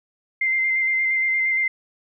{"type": "tone with vibrato", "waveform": "sine", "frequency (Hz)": 2087, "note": "C7", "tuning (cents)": -5, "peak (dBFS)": -18, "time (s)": [0.41, 1.68], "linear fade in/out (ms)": 5, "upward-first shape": "square", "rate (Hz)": 8.6, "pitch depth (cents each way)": 14, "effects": []}